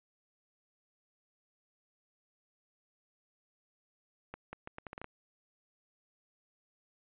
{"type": "accelerating click train", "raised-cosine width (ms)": 0.5, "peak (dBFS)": -27, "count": 9, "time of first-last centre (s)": [4.34, 5.044], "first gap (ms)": 190, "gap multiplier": 0.76, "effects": ["resampled to 8000 Hz"]}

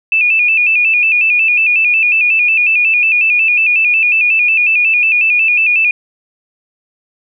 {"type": "tone with vibrato", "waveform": "sine", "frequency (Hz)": 2541, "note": "D#7", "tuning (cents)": 36, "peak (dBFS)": -8, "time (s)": [0.12, 5.91], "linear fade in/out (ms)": 2, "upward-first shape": "square", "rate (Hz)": 5.5, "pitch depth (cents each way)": 66, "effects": []}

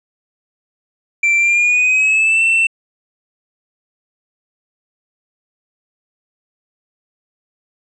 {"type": "tone with pitch glide", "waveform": "triangle", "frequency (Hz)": [2349, 2683], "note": ["D7", "E7"], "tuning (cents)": [0, 30], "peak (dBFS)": -9, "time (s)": [1.23, 2.67], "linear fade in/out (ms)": 5, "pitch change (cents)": 230, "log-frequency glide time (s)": [1.37, 2.43], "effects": ["resampled to 22050 Hz"]}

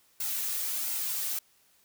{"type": "noise with flanger", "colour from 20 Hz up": "blue", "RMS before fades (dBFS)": -32, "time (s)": [0.2, 1.39], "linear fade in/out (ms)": 5, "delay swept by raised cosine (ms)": [1.7, 3], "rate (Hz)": 1.4, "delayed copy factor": -0.5, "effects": ["white hiss -65 dBFS RMS until 1.84 s"]}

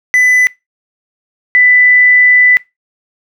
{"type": "tone pair in turn", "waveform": ["triangle", "sine"], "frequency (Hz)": [1999, 1990.6], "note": ["B6", "B6"], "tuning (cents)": [20, 13], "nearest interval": "unison", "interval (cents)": 7, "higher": "first", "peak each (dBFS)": -4, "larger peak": "neither", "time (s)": [[0.14, 0.47], [1.55, 2.57]], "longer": "second", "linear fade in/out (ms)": 0, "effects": ["noise-tail reverb RT60 0.2 s tail -21 dB re dry"]}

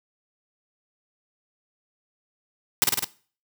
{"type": "noise with echo", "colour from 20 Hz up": "white", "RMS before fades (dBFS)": -18, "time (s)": [2.82, 2.84], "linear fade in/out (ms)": 0, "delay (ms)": 51, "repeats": 4, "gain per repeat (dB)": -2, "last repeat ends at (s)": 3.044, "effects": ["noise-tail reverb RT60 0.4 s tail -18 dB re dry", "high-pass 100 Hz 12 dB/octave"]}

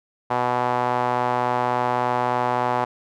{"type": "tone with band-pass filter", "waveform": "sawtooth", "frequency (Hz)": 123.47, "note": "B2", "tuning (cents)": 0, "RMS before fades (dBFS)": -22, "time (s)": [0.3, 2.85], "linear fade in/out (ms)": 10, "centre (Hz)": 880, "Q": 2.6, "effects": []}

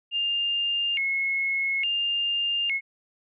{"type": "tone with vibrato", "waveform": "sine", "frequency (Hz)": 2471, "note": "D#7", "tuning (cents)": -13, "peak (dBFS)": -23, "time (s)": [0.11, 2.81], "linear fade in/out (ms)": 50, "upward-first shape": "square", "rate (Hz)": 0.58, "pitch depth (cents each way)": 220, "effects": []}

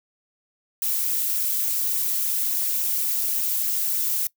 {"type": "noise with flanger", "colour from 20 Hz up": "violet", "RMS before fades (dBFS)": -24, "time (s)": [0.82, 4.27], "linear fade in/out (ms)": 2, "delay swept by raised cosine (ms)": [0.21, 5.41], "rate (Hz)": 3.5, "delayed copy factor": -0.5, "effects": ["noise-tail reverb RT60 0.1 s tail -21 dB re dry"]}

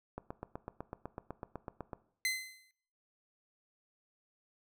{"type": "click train", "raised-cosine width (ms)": 1, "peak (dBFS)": -26, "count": 15, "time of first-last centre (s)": [0.18, 1.932], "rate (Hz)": 7.99}
{"type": "tone with exponential decay", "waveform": "sawtooth", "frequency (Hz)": 2052, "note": "C7", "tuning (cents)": -34, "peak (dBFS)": -25, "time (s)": [2.25, 2.71], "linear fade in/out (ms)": 1, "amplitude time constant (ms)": 100}
{"effects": ["noise-tail reverb RT60 0.6 s tail -18 dB re dry"]}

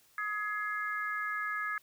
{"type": "harmonic tone", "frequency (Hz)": 420, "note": "G#4", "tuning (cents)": 19, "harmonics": [3, 4, 5], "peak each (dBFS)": [-36, -35, -41], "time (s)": [0.18, 1.78], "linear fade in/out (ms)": 2, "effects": ["white hiss -65 dBFS RMS until 1.82 s"]}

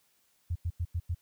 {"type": "tone bursts", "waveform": "sine", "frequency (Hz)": 86, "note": "F2", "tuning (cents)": -26, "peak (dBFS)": -28, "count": 5, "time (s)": [0.5, 1.148], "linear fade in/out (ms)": 10, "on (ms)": 56, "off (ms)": 92, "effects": ["white hiss -70 dBFS RMS until 1.21 s"]}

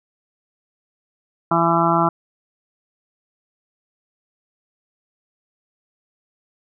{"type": "harmonic tone", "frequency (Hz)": 167.9, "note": "E3", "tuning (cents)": 32, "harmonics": [1, 2, 4, 5, 6, 7, 8], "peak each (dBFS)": [-22, -22, -22, -22, -22, -22, -22], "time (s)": [1.51, 2.09], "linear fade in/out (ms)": 5, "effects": []}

